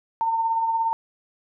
sine tone with tremolo, 907 Hz, A#5, 48 cents flat, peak -18 dBFS, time 0.21-0.93 s, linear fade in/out 0 ms, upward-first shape triangle, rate 17 Hz, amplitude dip 45%, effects none

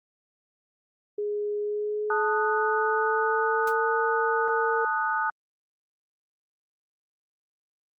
sine tone with pitch glide, 415.3 to 455.5 Hz, G#4 to A#4, 0 to -40 cents, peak -26 dBFS, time 1.18-4.85 s, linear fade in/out 5 ms, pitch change +160 cents, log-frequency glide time 1.6-3.96 s
sine chord, D# diminished, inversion second, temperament equal, 880 / 1244.5 / 1480 Hz, A5 / D#6 / F#6, 0 / 0 / 0 cents, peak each -28 dBFS, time 2.1-5.3 s, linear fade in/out 2 ms
white noise with exponential decay, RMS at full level -35 dBFS, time 3.67-3.76 s, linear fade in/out 5 ms, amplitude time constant 19 ms
effects Opus 32 kbps

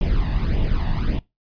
brown noise with flanger, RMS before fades -20 dBFS, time 0.01-1.19 s, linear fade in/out 2 ms, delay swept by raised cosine 0.33 to 1.12 ms, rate 1.7 Hz, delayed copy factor +0.7, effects noise-tail reverb RT60 0.2 s tail -21 dB re dry + resampled to 11025 Hz

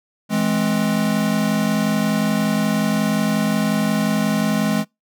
square chord, E augmented, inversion none, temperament equal with one note detuned, 164.81 / 210.3 / 261.6 Hz, E3 / G#3 / B#3, 0 / +22 / 0 cents, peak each -25 / -19 / -25 dBFS, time 0.29-4.85 s, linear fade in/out 50 ms, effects noise-tail reverb RT60 0.2 s tail -26 dB re dry

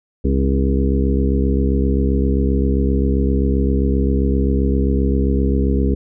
harmonic tone with a mistuned harmonic, 67.6 Hz, C#2, 43 cents flat, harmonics 1 / 2 / 3 / 4 / 5 / 6 / 7, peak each -16 / -25 / -21 / -22 / -29 / -24 / -28 dBFS, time 0.24-5.95 s, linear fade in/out 10 ms, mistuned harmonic 5, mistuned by -39 cents, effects none

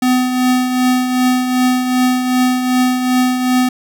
square tone with tremolo, 252.6 Hz, B3, 39 cents sharp, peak -10 dBFS, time 0.02-3.69 s, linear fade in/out 5 ms, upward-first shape triangle, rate 2.6 Hz, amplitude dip 55%, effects none

